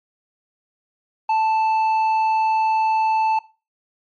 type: tone with tanh clipping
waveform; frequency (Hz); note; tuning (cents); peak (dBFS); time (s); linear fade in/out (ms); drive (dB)
sine; 880; A5; 0; -17; 1.29-3.39; 5; 6
effects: noise-tail reverb RT60 0.3 s tail -18 dB re dry + MP3 48 kbps